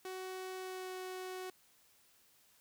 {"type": "tone with pitch glide", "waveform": "sawtooth", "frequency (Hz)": [373.7, 370.9], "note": ["F#4", "F#4"], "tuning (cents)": [17, 4], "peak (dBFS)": -38, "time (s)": [0.05, 1.5], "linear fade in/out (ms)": 2, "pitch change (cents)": -13, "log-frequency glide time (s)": [0.58, 0.92], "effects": ["white hiss -68 dBFS RMS until 2.6 s"]}